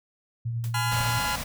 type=tone with tremolo; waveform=sine; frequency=116.54 Hz; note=A#2; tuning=in tune; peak=-25 dBFS; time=0.45-1.19 s; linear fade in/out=10 ms; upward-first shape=triangle; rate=9.9 Hz; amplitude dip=35%
type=noise with exponential decay; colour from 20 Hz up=white; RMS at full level=-39 dBFS; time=0.64-0.79 s; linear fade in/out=0 ms; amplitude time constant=32 ms
type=chord; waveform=sawtooth; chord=F diminished; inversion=first; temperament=just; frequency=838.1 / 1005.8 / 1396.9 Hz; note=Ab5 / Cb6 / F6; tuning=+16 / +31 / 0 cents; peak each=-27 dBFS; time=0.74-1.36 s; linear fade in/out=5 ms
type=band-stop noise; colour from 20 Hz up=pink; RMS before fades=-33 dBFS; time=0.91-1.44 s; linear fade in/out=10 ms; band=280 to 480 Hz; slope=96 dB/octave
effects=none